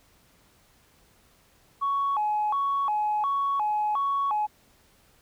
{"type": "tone with vibrato", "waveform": "sine", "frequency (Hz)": 970, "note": "B5", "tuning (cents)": -31, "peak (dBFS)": -22, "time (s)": [1.81, 4.47], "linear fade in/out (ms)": 20, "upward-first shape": "square", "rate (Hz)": 1.4, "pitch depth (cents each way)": 240, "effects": ["tanh soft clip ceiling -19 dBFS", "pink hiss -61 dBFS RMS until 5.21 s"]}